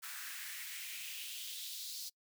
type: noise with high-pass filter sweep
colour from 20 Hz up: white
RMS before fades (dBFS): -45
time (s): 0.02-2.1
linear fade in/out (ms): 20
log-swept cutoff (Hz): 1400 to 4600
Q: 2.9
effects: noise-tail reverb RT60 0.1 s tail -25 dB re dry